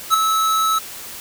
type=tone with ADSR envelope; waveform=square; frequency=1300 Hz; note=E6; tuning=24 cents flat; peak=-9 dBFS; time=0.1-0.79 s; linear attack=40 ms; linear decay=6 ms; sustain=-7 dB; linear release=9 ms; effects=white hiss -34 dBFS RMS until 1.2 s